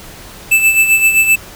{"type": "tone with tremolo", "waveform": "square", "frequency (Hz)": 2637, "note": "E7", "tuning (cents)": 0, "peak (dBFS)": -6, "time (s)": [0.51, 1.36], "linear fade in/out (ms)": 10, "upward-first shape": "sine", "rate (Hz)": 7.7, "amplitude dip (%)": 60, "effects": ["pink hiss -34 dBFS RMS until 1.55 s"]}